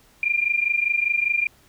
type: tone pair together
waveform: sine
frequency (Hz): 2385 / 2410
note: D7 / D7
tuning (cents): +26 / +44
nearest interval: unison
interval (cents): 18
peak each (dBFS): -22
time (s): 0.23-1.47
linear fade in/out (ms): 2
effects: pink hiss -56 dBFS RMS until 1.68 s